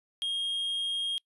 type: tone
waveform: triangle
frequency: 3244 Hz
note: G#7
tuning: 41 cents flat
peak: -27 dBFS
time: 0.22-1.18 s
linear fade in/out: 0 ms
effects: noise-tail reverb RT60 0.1 s tail -26 dB re dry + resampled to 32000 Hz